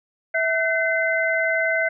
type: tone cluster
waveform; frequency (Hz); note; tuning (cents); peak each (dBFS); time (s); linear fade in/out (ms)
sine; 654 / 1525 / 2056; E5 / G6 / C7; -14 / -48 / -31; -23; 0.34-1.89; 10
effects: none